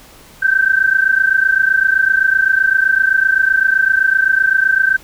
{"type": "tone pair together", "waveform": "sine", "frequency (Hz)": [1540.2, 1568], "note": ["G6", "G6"], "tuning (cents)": [-31, 0], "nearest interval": "unison", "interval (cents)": 31, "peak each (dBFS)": -13, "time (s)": [0.42, 4.97], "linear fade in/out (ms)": 10, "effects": ["pink hiss -42 dBFS RMS until 5.03 s"]}